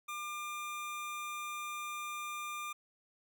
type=tone; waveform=25% pulse; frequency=1200 Hz; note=D6; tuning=37 cents sharp; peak=-35 dBFS; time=0.08-2.73 s; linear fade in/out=10 ms; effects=none